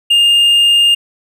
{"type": "tone", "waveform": "triangle", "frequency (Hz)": 2818, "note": "F7", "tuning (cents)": 15, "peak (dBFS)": -5, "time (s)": [0.1, 0.95], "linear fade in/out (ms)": 10, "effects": []}